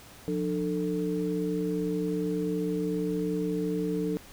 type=tone cluster; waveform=sine; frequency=176.9 / 299.6 / 445.1 Hz; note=F3 / D4 / A4; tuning=+23 / +35 / +20 cents; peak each=-31 dBFS; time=0.28-4.17 s; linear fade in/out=0 ms; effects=pink hiss -50 dBFS RMS until 4.32 s